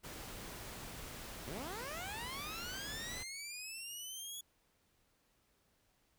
pink noise, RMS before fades -48 dBFS, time 0.03-3.24 s, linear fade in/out 20 ms
15% pulse linear sweep, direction up, 103.83 to 3400 Hz, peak -37 dBFS, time 1.47-4.41 s, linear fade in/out 5 ms
effects pink hiss -75 dBFS RMS until 6.18 s

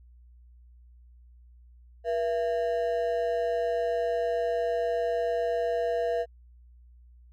triangle ring-modulated tone, 576 Hz, D5, 34 cents flat, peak -20 dBFS, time 2.04-6.26 s, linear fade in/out 50 ms, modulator 95.7 Hz, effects added 60 Hz sine -51 dBFS peak until 7.32 s

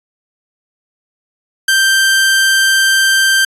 sawtooth tone, 1569 Hz, G6, 1 cent sharp, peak -5 dBFS, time 1.68-3.45 s, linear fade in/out 5 ms, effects resampled to 32000 Hz

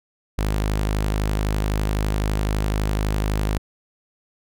sawtooth tone, 51.91 Hz, G#1, in tune, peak -16 dBFS, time 0.38-3.58 s, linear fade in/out 5 ms, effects none

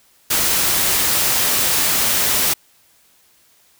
white noise, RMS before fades -17 dBFS, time 0.3-2.54 s, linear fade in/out 10 ms, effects white hiss -55 dBFS RMS until 3.79 s

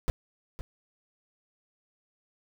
brown noise with echo, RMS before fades -24 dBFS, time 0.08-0.1 s, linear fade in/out 0 ms, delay 510 ms, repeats 1, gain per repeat -12 dB, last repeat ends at 0.61 s, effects none

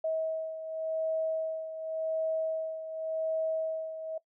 sine beating tone pair, 640 / 640.89 Hz, D#5 / E5, +49 / -49 cents, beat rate 0.89 Hz, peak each -31 / -37 dBFS, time 0.04-4.18 s, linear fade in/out 5 ms, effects noise-tail reverb RT60 0.1 s tail -19 dB re dry

